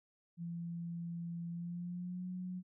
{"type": "tone with pitch glide", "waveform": "sine", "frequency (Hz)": [170, 182.2], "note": ["F3", "F#3"], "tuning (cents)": [-46, -26], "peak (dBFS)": -39, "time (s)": [0.37, 2.63], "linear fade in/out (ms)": 50, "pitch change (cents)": 120, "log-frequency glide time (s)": [1.5, 2.27], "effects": []}